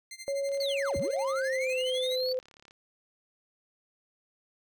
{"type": "tone with tremolo", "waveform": "15% pulse", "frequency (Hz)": 2088, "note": "C7", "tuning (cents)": -4, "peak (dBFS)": -33, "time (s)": [0.11, 2.16], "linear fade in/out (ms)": 2, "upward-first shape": "sine", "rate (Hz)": 12, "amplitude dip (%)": 90}
{"type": "tone with pitch glide", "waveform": "sine", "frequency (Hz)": [554.4, 511.3], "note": ["C#5", "C5"], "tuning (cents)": [0, -40], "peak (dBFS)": -28, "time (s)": [0.28, 2.39], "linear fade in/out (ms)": 0, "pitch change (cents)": -140, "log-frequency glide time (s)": [1, 1.79]}
{"type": "click train", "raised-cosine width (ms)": 0.2, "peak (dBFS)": -37, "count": 80, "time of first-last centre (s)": [0.49, 2.709], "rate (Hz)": 35.6}
{"type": "linear two-way sweep", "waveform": "triangle", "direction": "down then up", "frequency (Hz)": [4555, 50.3, 4555], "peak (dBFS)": -31, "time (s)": [0.6, 2.33], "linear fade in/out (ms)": 5, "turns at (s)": 0.97}
{"effects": []}